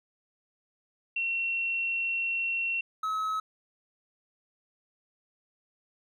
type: tone pair in turn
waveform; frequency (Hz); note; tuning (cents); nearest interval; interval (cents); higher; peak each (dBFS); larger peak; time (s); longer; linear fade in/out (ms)
sine / triangle; 2723 / 1285.1; F7 / E6; -44 / -44; octave + minor second; 1300; first; -27 / -26; second; 1.16-2.81 / 3.03-3.4; first; 5
effects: none